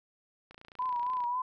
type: click train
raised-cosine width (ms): 0.3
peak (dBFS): -34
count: 22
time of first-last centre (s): 0.51-1.239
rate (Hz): 28.8
type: tone with vibrato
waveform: sine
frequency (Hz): 987.8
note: B5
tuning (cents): 0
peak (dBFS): -29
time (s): 0.79-1.42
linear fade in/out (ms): 5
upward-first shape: triangle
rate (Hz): 3.7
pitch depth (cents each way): 67
effects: none